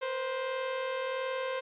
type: tone pair together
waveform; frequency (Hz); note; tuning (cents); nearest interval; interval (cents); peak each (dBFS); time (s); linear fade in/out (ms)
sawtooth; 481.9 / 523.3; B4 / C5; -43 / 0; minor second; 143; -37 / -28; 0.01-1.61; 20
effects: resampled to 8000 Hz